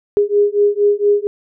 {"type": "beating tone pair", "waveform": "sine", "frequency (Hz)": [408.3, 412.6], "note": ["G#4", "G#4"], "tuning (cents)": [-29, -11], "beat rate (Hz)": 4.3, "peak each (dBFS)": [-14, -14], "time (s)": [0.17, 1.27], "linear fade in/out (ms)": 0, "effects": []}